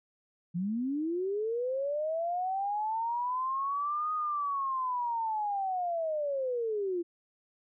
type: linear two-way sweep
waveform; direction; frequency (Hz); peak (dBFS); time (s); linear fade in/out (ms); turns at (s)
sine; up then down; 164.81 to 1247 to 336; -29; 0.54-7.03; 20; 4.13
effects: none